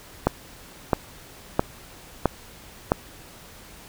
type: click train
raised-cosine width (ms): 1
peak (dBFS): -3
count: 5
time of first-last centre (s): 0.27-2.919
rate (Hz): 1.51
effects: pink hiss -46 dBFS RMS until 3.88 s